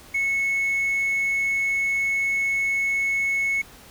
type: tone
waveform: triangle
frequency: 2199 Hz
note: C#7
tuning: 14 cents flat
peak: -18 dBFS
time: 0.14-3.62 s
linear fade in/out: 10 ms
effects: tanh soft clip ceiling -15 dBFS + pink hiss -47 dBFS RMS until 3.9 s